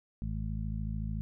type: harmonic tone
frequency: 53.7 Hz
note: A1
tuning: 41 cents flat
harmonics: 1 / 2 / 3 / 4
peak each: -35 / -38 / -40 / -41 dBFS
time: 0.22-1.21 s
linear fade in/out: 0 ms
effects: none